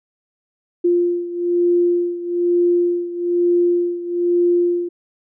sine beating tone pair, 349.2 / 350.3 Hz, F4 / F4, 0 / +5 cents, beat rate 1.1 Hz, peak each -16 / -20 dBFS, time 0.84-4.89 s, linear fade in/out 10 ms, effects none

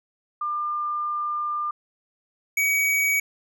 sine / square tone pair in turn, 1199 / 2263 Hz, D6 / C#7, +36 / +35 cents, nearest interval major seventh, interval 1099 cents, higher second, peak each -24 / -20 dBFS, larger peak second, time 0.41-1.71 / 2.57-3.2 s, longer first, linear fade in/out 5 ms, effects none

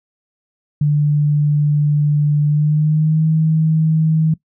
sine tone with pitch glide, 147.8 to 158.41 Hz, D3 to D#3, +11 to +31 cents, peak -11 dBFS, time 0.81-4.34 s, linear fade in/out 5 ms, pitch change +120 cents, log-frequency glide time 2.45-3.25 s, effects noise-tail reverb RT60 0.1 s tail -20 dB re dry

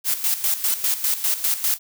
blue noise with tremolo, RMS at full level -20 dBFS, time 0.04-1.79 s, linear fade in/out 50 ms, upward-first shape square, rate 5 Hz, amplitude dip 70%, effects none

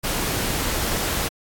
pink noise, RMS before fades -24 dBFS, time 0.03-1.29 s, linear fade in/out 20 ms, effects AAC 64 kbps

